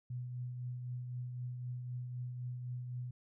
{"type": "tone with tremolo", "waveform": "sine", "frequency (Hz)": 124, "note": "B2", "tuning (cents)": 7, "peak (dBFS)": -37, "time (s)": [0.1, 3.11], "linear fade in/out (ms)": 5, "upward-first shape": "triangle", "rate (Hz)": 3.9, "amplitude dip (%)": 40, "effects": []}